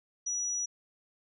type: tone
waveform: sine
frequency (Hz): 5850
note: F#8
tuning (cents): -21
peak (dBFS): -30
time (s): 0.26-0.66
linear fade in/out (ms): 10
effects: none